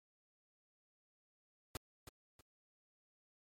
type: noise with echo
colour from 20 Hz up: pink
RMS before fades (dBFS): -42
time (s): 1.75-1.77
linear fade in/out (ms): 2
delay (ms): 320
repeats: 2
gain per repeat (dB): -10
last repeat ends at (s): 2.41
effects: MP3 64 kbps